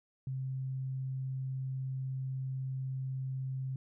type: tone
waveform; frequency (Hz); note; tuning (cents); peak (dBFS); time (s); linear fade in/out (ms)
sine; 131.9; C3; +14; -34; 0.27-3.76; 2
effects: none